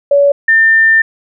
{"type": "tone pair in turn", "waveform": "sine", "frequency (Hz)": [567, 1800.1], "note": ["C#5", "A6"], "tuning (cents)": [39, 39], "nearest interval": "octave + minor sixth", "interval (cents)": 2000, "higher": "second", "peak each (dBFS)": -5, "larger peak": "neither", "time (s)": [[0.11, 0.32], [0.48, 1.02]], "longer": "second", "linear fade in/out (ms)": 5, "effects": []}